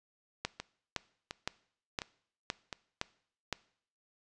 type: two click trains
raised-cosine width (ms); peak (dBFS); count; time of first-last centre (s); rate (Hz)
0.2; -15 / -21; 7 / 4; 0.45-3.527 / 0.6-2.728; 1.95 / 1.41
effects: noise-tail reverb RT60 0.6 s tail -21 dB re dry + resampled to 22050 Hz